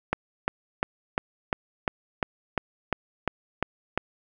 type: click train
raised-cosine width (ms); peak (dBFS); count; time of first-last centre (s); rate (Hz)
0.5; -8; 12; 0.13-3.976; 2.86
effects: none